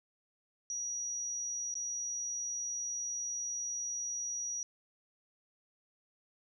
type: tone with dropouts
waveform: sine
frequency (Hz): 5790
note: F#8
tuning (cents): -38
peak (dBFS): -35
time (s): 0.7-4.63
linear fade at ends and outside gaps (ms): 1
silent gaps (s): 1.741-1.753
effects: none